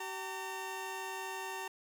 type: tone pair together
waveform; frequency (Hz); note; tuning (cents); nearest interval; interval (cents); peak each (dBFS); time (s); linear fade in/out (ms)
20% pulse; 383 / 911; G4 / A#5; -40 / -40; octave + minor third; 1500; -38 / -36; 0-1.68; 5
effects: none